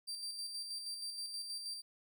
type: tone with tremolo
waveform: 35% pulse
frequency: 4699 Hz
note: D8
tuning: in tune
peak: -38 dBFS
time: 0.07-1.82 s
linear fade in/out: 20 ms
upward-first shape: square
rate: 6.3 Hz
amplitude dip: 40%
effects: none